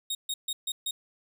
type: tone bursts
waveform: sawtooth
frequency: 3735 Hz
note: A#7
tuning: 3 cents sharp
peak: -26 dBFS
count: 5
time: 0.1-0.91 s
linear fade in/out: 5 ms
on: 50 ms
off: 140 ms
effects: none